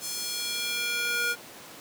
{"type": "tone with high-pass filter sweep", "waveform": "square", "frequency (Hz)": 476.5, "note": "A#4", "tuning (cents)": 38, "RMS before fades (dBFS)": -30, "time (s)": [0, 1.36], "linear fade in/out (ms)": 50, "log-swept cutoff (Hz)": [6100, 1300], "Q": 1.4, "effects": ["pink hiss -45 dBFS RMS until 1.8 s", "high-pass 200 Hz 12 dB/octave"]}